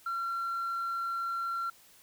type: tone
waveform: sine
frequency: 1366 Hz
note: F6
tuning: 39 cents flat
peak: -29 dBFS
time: 0.06-1.7 s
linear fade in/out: 5 ms
effects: tanh soft clip ceiling -29 dBFS + white hiss -59 dBFS RMS until 2.02 s